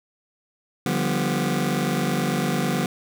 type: chord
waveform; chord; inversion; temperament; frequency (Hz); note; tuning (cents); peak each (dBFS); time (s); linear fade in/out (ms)
sawtooth; G dominant seventh; second; just; 147 / 176.4 / 196 / 245; D3 / F3 / G3 / B3; +2 / +18 / 0 / -14; -23; 0.86-2.86; 2
effects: none